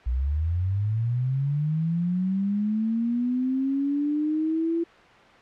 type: linear sweep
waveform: sine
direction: up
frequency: 58.1 to 338.2 Hz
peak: -22 dBFS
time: 0.06-4.84 s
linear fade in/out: 10 ms
effects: white hiss -50 dBFS RMS until 5.41 s + low-pass 2000 Hz 12 dB/octave